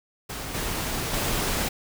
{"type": "noise with level steps", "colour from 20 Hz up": "pink", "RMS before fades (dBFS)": [-34, -29, -26], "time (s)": [0.29, 1.69], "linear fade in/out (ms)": 10, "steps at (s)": [0.54, 1.13], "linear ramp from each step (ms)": 10, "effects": []}